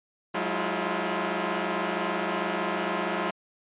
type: tone cluster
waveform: 10% pulse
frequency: 181.6 / 208 / 323.3 / 347.8 Hz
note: F#3 / G#3 / E4 / F4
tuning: -32 / +3 / -34 / -7 cents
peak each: -24 dBFS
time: 0.34-3.31 s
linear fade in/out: 10 ms
effects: resampled to 8000 Hz